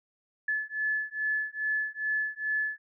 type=beating tone pair; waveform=sine; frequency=1724 / 1726.4 Hz; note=A6 / A6; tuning=-36 / -33 cents; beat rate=2.4 Hz; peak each=-31 dBFS; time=0.48-2.78 s; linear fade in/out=5 ms; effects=none

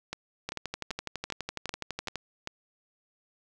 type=two click trains; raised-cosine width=0.2 ms; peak=-17 / -16 dBFS; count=7 / 21; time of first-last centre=0.13-2.474 / 0.49-2.157 s; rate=2.56 / 12 Hz; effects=none

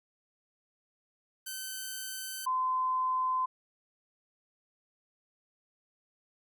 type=tone pair in turn; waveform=5% pulse / sine; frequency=1533 / 1027.3 Hz; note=G6 / C6; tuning=-39 / -32 cents; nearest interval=perfect fifth; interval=693 cents; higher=first; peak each=-26 / -27 dBFS; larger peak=first; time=1.46-2.46 / 2.46-3.46 s; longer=neither; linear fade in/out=10 ms; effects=none

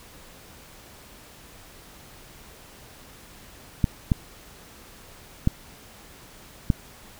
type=clicks; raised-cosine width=5 ms; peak=-6 dBFS; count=4; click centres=3.842 / 4.118 / 5.474 / 6.702 s; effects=pink hiss -48 dBFS RMS until 7.19 s

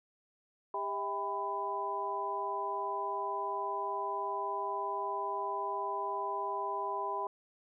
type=harmonic tone with a mistuned harmonic; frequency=199.7 Hz; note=G3; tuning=32 cents sharp; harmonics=2 / 3 / 4 / 5; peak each=-40 / -42 / -40 / -35 dBFS; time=0.74-7.27 s; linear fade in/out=2 ms; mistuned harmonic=3; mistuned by=+120 cents; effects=none

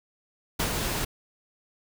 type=noise with ADSR envelope; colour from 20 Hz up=pink; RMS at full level=-25 dBFS; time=0.59-1.05 s; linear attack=12 ms; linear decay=68 ms; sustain=-4 dB; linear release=8 ms; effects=none

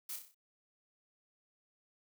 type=noise with echo; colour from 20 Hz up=blue; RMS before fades=-42 dBFS; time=0.09-0.16 s; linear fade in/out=5 ms; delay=31 ms; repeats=6; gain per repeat=-5 dB; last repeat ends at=0.346 s; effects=none

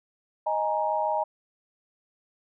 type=chord; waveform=sine; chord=D# suspended fourth; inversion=none; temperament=equal with one note detuned; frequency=622.3 / 830.6 / 937.2 Hz; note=D#5 / G#5 / A#5; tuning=0 / 0 / +9 cents; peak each=-28 dBFS; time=0.46-1.24 s; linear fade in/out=10 ms; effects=none

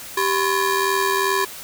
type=ring-modulated tone; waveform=25% pulse; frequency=698.5 Hz; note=F5; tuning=in tune; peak=-11 dBFS; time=0.17-1.45 s; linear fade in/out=5 ms; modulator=308 Hz; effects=white hiss -36 dBFS RMS until 1.63 s

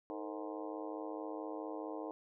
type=harmonic tone with a mistuned harmonic; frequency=104.6 Hz; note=G#2; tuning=13 cents sharp; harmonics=3 / 4 / 5 / 6 / 7 / 8 / 9 / 10; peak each=-44 / -46 / -48 / -50 / -51 / -52 / -53 / -54 dBFS; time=0.1-2.11 s; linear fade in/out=0 ms; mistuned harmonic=4; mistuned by=+120 cents; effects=none

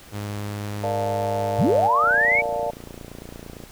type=tone; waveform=sawtooth; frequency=103.2 Hz; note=G#2; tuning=10 cents flat; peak=-24 dBFS; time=0.11-1.9 s; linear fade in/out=50 ms
type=chord; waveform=sine; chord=Bb major seventh; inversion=none; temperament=equal; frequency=466.2 / 587.3 / 698.5 / 880 Hz; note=Bb4 / D5 / F5 / A5; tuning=0 / 0 / 0 / 0 cents; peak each=-30 / -26 / -27 / -31 dBFS; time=0.83-2.71 s; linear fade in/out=10 ms
type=linear sweep; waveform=sine; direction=up; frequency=71.9 to 2310 Hz; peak=-16 dBFS; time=1.58-2.42 s; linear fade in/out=20 ms
type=click train; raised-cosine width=2 ms; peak=-24 dBFS; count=47; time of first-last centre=2.04-3.637 s; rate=28.8 Hz
effects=pink hiss -46 dBFS RMS until 3.71 s

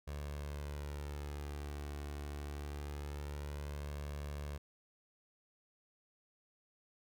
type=tone with flanger; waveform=sawtooth; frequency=72.7 Hz; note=D2; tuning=17 cents flat; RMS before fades=-43 dBFS; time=0.07-4.58 s; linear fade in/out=10 ms; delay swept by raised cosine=1.8 to 2.7 ms; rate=0.24 Hz; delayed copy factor=+0.5; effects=none

